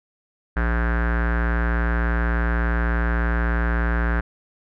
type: tone with low-pass filter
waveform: square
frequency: 58.27 Hz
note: A#1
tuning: in tune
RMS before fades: -21 dBFS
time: 0.56-4.21 s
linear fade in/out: 10 ms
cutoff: 1600 Hz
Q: 6.2
effects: none